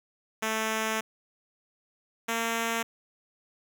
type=tone pair in turn; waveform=5% pulse; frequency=220 / 229 Hz; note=A3 / A#3; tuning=0 / -31 cents; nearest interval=minor second; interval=69 cents; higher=second; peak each=-16 dBFS; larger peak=neither; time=0.42-1.01 / 2.28-2.83 s; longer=first; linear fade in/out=10 ms; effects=none